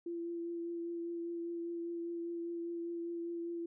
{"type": "tone with vibrato", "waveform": "sine", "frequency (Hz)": 340, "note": "F4", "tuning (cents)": -46, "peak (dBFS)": -37, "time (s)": [0.06, 3.66], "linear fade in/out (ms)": 5, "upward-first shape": "triangle", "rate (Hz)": 5, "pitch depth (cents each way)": 16, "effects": []}